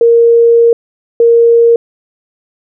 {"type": "tone pair in turn", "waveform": "sine", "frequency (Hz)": [466.2, 466.2], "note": ["A#4", "A#4"], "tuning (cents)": [0, 0], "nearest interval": "unison", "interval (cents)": 0, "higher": "neither", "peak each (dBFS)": -3, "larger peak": "neither", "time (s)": [[0.01, 0.73], [1.2, 1.76]], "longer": "first", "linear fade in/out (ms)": 2, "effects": []}